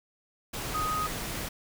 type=tone in noise; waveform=sine; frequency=1250 Hz; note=D#6; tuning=8 cents sharp; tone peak=-28 dBFS; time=0.74-1.07 s; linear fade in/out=10 ms; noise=pink; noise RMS=-35 dBFS; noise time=0.53-1.49 s; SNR=+4 dB; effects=none